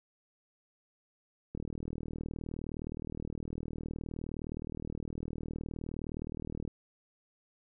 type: click train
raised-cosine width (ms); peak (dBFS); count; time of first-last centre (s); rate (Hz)
3; -26; 203; 1.55-6.677; 39.4
effects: none